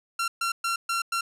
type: tone bursts at uneven times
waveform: sawtooth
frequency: 1366 Hz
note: F6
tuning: 39 cents flat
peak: -21 dBFS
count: 5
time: 0.19-0.28 / 0.41-0.52 / 0.64-0.76 / 0.89-1.02 / 1.12-1.21 s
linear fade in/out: 5 ms
effects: low-pass 12000 Hz 12 dB/octave